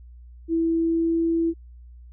sine tone with pitch glide, 329.6 to 331.5 Hz, E4 to E4, 0 to +10 cents, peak -19 dBFS, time 0.48-1.54 s, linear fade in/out 50 ms, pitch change +10 cents, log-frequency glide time 0.74-1.22 s, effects added 60 Hz sine -42 dBFS peak until 2.12 s

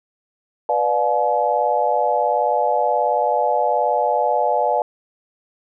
sine chord, B diminished seventh, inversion none, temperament just, 493.9 / 592.7 / 711.2 / 853.4 Hz, B4 / D5 / F5 / Ab5, 0 / +16 / +31 / +47 cents, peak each -23 / -21 / -21 / -20 dBFS, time 0.69-4.82 s, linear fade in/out 2 ms, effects none

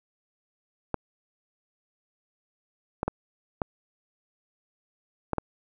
clicks, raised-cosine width 1 ms, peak -12 dBFS, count 6, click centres 0.943 / 3.031 / 3.08 / 3.618 / 5.333 / 5.383 s, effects none

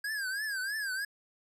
square tone with vibrato, 1624 Hz, G#6, 39 cents flat, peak -33 dBFS, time 0.04-1.05 s, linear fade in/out 5 ms, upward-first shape triangle, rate 3.1 Hz, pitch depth 160 cents each way, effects resampled to 32000 Hz

